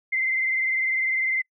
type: tone with vibrato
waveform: sine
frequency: 2073 Hz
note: C7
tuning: 17 cents flat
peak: -21 dBFS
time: 0.12-1.42 s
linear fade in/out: 10 ms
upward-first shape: sine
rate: 20 Hz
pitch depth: 39 cents each way
effects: noise-tail reverb RT60 0.1 s tail -26 dB re dry